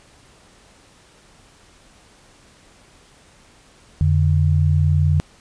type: tone pair together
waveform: sine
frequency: 87.13 / 146.83 Hz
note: F2 / D3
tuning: -4 / 0 cents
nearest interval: major sixth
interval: 904 cents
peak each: -15 / -17 dBFS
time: 4.01-5.2 s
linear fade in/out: 0 ms
effects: pink hiss -51 dBFS RMS until 5.4 s + resampled to 22050 Hz